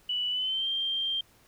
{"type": "tone with pitch glide", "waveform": "sine", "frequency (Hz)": [2960, 3172], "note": ["F#7", "G7"], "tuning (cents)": [0, 20], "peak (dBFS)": -27, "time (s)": [0.09, 1.21], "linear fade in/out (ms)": 5, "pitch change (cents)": 120, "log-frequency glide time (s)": [0.3, 0.68], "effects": ["pink hiss -61 dBFS RMS until 1.47 s"]}